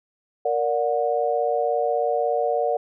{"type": "chord", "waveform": "sine", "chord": "Bb augmented", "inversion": "none", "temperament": "just", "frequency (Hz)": [466.2, 582.7, 728.4], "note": ["Bb4", "D5", "F#5"], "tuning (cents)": [0, -14, -27], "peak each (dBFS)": -24, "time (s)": [0.45, 2.77], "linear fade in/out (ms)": 5, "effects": []}